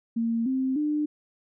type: tone with pitch steps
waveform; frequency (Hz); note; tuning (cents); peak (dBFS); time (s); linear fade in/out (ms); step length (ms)
sine; 229.7 / 262.3 / 299.6; A#3 / C4 / D4; -25 / +4 / +35; -23; 0.16-1.06; 10; 300
effects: none